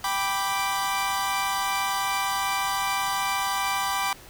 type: chord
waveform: sawtooth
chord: G major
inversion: none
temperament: equal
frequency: 784 / 987.8 / 1174.7 Hz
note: G5 / B5 / D6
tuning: 0 / 0 / 0 cents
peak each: -25 dBFS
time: 0.04-4.13 s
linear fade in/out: 2 ms
effects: pink hiss -47 dBFS RMS until 4.29 s